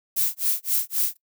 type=noise with tremolo; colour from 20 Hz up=violet; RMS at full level=-21 dBFS; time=0.16-1.17 s; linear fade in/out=10 ms; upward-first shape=sine; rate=3.8 Hz; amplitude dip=100%; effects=noise-tail reverb RT60 0.1 s tail -19 dB re dry